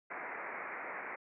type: low-pass noise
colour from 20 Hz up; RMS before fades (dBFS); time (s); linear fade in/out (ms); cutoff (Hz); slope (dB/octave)
white; -42; 0.1-1.16; 10; 2300; 96
effects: high-pass 400 Hz 12 dB/octave